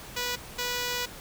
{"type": "tone pair in turn", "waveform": "5% pulse", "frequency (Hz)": [490, 490], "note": ["B4", "B4"], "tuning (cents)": [-14, -14], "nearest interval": "unison", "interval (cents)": 0, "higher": "neither", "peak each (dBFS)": [-17, -17], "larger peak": "neither", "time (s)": [[0.16, 0.36], [0.58, 1.06]], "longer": "second", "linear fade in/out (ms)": 10, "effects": ["pink hiss -44 dBFS RMS until 1.2 s"]}